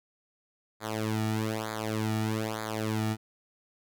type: tone with flanger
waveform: sawtooth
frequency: 109.3 Hz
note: A2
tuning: 11 cents flat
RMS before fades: -31 dBFS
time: 0.8-3.17 s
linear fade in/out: 50 ms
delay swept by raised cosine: 0.35 to 1.95 ms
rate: 1.1 Hz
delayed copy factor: -1
effects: none